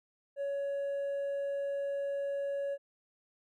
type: tone with hard clipping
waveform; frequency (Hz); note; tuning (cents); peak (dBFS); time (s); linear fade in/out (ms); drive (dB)
triangle; 560; C#5; +18; -31; 0.36-2.78; 50; 1
effects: none